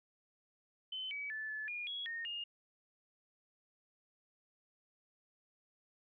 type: tone with pitch steps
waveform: sine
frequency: 3054 / 2279 / 1745 / 1729 / 2429 / 3336 / 1844 / 2837 Hz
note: G7 / C#7 / A6 / A6 / D#7 / G#7 / A#6 / F7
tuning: -46 / +47 / -15 / -31 / -42 / +7 / -19 / +27 cents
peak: -39 dBFS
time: 0.92-2.44 s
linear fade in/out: 5 ms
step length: 190 ms
effects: none